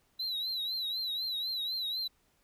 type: tone with vibrato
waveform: triangle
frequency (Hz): 3969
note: B7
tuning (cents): +8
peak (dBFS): -31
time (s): 0.19-2.08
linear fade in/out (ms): 10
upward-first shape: triangle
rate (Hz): 4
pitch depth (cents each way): 110
effects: pink hiss -71 dBFS RMS until 2.43 s